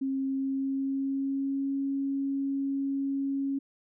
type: tone with pitch glide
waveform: sine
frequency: 268.8 to 274.9 Hz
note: C4 to C#4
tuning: +47 to -14 cents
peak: -27 dBFS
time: 0.01-3.59 s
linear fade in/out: 10 ms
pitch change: +39 cents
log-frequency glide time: 0.26-1.76 s
effects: none